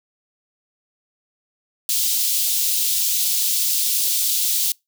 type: high-pass noise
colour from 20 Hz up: white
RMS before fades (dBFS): -20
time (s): 1.89-4.72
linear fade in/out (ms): 2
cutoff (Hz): 3300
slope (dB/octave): 24
effects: noise-tail reverb RT60 0.2 s tail -26 dB re dry